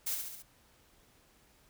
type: noise with echo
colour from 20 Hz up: blue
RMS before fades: -34 dBFS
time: 0.06-0.15 s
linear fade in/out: 10 ms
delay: 69 ms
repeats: 4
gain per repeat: -4 dB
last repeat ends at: 0.426 s
effects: pink hiss -65 dBFS RMS until 1.69 s